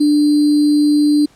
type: tone with sample-and-hold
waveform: sine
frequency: 295.7 Hz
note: D4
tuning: 12 cents sharp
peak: -9 dBFS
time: 0-1.26 s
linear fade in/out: 10 ms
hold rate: 4410 Hz
effects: pink hiss -51 dBFS RMS until 1.35 s + low-pass 9000 Hz 12 dB/octave